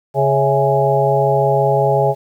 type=harmonic tone with a mistuned harmonic; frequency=138.59 Hz; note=C#3; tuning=in tune; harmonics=1 / 3 / 4 / 5 / 6; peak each=-18 / -18 / -18 / -18 / -18 dBFS; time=0.14-2.15 s; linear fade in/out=50 ms; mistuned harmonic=5; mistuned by=-85 cents; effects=8-bit